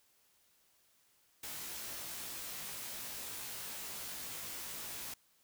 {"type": "noise with comb filter", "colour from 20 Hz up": "white", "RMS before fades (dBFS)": -44, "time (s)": [1.43, 5.14], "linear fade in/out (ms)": 5, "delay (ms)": 18, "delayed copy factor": 1, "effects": ["white hiss -71 dBFS RMS until 5.43 s"]}